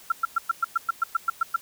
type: tone bursts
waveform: sine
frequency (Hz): 1360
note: F6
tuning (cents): -46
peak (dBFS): -18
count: 12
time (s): 0.1-1.562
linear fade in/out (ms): 5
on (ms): 21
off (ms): 110
effects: white hiss -49 dBFS RMS until 1.61 s